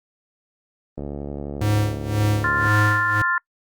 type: click train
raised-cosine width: 2 ms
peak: -17 dBFS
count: 122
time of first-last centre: 0.98-2.67 s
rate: 71.6 Hz
type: tone with tremolo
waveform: square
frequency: 105.2 Hz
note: G#2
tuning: 23 cents sharp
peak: -17 dBFS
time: 1.61-3.22 s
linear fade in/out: 5 ms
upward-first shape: sine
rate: 1.9 Hz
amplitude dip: 85%
type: chord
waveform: sine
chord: F major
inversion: second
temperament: equal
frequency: 1046.5 / 1396.9 / 1760 Hz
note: C6 / F6 / A6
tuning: 0 / 0 / 0 cents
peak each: -24 / -22 / -22 dBFS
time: 2.44-3.38 s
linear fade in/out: 2 ms
effects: noise-tail reverb RT60 0.1 s tail -26 dB re dry + Opus 32 kbps